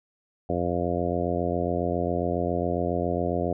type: harmonic tone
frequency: 87.31 Hz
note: F2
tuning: in tune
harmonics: 1 / 2 / 3 / 4 / 5 / 6 / 7 / 8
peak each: -32 / -32 / -32 / -32 / -32 / -32 / -32 / -32 dBFS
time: 0.49-3.53 s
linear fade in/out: 5 ms
effects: none